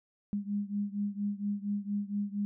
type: beating tone pair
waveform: sine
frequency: 202.3 / 206.6 Hz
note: G#3 / G#3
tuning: -45 / -9 cents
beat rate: 4.3 Hz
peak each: -33 / -35 dBFS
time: 0.33-2.45 s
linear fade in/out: 0 ms
effects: none